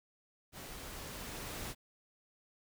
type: noise with level ramp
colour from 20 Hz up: pink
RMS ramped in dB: -48 to -42 dBFS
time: 0.52-1.75 s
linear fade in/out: 50 ms
effects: none